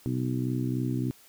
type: harmonic tone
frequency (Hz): 63.4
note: B1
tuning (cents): +46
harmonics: 2 / 3 / 4 / 5 / 6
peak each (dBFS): -29 / -38 / -31 / -34 / -41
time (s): 0.06-1.11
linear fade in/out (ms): 0
effects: white hiss -56 dBFS RMS until 1.28 s